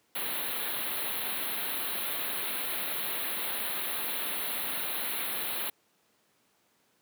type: band-stop noise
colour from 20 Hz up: white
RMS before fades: -33 dBFS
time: 0.15-5.7 s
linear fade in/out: 5 ms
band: 4200 to 10000 Hz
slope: 96 dB/octave
effects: pink hiss -69 dBFS RMS until 7.01 s + high-pass 200 Hz 12 dB/octave